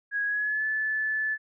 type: tone with pitch glide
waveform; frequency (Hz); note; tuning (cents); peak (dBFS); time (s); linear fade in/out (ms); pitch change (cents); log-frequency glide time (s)
sine; 1655 to 1738.3; G#6 to A6; -6 to -21; -25; 0.11-1.38; 50; +85; 0.25-0.65
effects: none